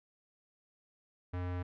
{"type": "tone with low-pass filter", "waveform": "square", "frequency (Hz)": 89.6, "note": "F2", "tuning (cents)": 45, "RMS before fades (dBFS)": -37, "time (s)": [1.33, 1.63], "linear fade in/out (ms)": 10, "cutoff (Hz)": 1900, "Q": 0.93, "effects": []}